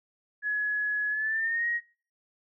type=tone with pitch glide; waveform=sine; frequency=1690 to 1886 Hz; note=G#6 to A#6; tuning=+30 to +20 cents; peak=-26 dBFS; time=0.42-1.81 s; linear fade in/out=50 ms; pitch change=+190 cents; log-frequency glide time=1.09-1.67 s; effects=noise-tail reverb RT60 0.4 s tail -21 dB re dry